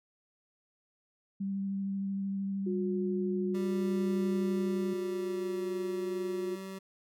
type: tone with vibrato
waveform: sine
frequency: 196 Hz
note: G3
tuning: in tune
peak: -31 dBFS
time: 1.4-4.94 s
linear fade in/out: 10 ms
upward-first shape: triangle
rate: 13 Hz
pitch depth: 14 cents each way
type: tone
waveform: sine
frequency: 361.3 Hz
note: F#4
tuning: 41 cents flat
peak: -32 dBFS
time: 2.66-6.56 s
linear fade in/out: 10 ms
type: tone with pitch glide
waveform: 25% pulse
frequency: 196.5 to 191.79 Hz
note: G3 to G3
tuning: +4 to -38 cents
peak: -36 dBFS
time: 3.54-6.79 s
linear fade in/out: 10 ms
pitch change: -42 cents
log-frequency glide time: 4.87-5.69 s
effects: none